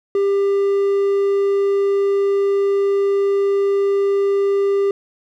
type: tone with hard clipping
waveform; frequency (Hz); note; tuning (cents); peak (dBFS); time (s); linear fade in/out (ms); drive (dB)
triangle; 397.6; G4; +25; -15; 0.15-4.91; 2; 6
effects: none